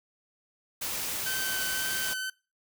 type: noise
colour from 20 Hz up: white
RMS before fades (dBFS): -33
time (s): 0.81-2.14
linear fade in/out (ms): 10
type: tone with vibrato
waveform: sawtooth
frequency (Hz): 1533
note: G6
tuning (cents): -39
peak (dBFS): -28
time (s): 1.26-2.3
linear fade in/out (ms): 5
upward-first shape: triangle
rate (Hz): 1.9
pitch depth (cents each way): 16
effects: noise-tail reverb RT60 0.3 s tail -22 dB re dry